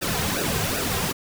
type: noise with flanger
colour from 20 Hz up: pink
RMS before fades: -25 dBFS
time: 0.01-1.13 s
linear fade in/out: 20 ms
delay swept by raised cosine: 0.92 to 3.52 ms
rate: 2.6 Hz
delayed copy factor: -0.8
effects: none